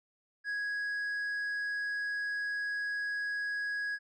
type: tone with tanh clipping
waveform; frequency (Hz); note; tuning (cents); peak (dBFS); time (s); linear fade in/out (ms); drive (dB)
sine; 1661.2; G#6; 0; -33; 0.44-3.99; 50; 4
effects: none